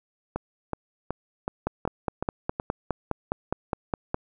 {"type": "two click trains", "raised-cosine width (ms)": 1, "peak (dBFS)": [-14, -11], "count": [7, 13], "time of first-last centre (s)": [[0.36, 2.599], [1.67, 4.144]], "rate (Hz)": [2.68, 4.85], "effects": []}